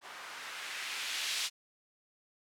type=noise with low-pass filter sweep; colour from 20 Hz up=violet; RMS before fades=-39 dBFS; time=0.01-1.5 s; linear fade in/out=50 ms; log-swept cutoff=1100 to 3800 Hz; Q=1.1; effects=none